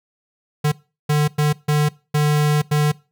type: tone bursts at uneven times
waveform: square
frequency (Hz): 149.3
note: D3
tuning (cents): +29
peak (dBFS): -15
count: 6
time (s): 0.64-0.72 / 1.09-1.28 / 1.38-1.53 / 1.68-1.89 / 2.14-2.62 / 2.71-2.92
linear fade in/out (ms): 10
effects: noise-tail reverb RT60 0.3 s tail -21 dB re dry